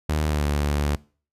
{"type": "tone with pitch glide", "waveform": "sawtooth", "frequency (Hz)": [76.5, 72.96], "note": ["D#2", "D2"], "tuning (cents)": [-29, -11], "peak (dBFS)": -17, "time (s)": [0.09, 0.96], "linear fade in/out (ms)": 5, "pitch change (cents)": -82, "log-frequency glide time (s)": [0.27, 0.44], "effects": ["noise-tail reverb RT60 0.4 s tail -22 dB re dry", "resampled to 32000 Hz"]}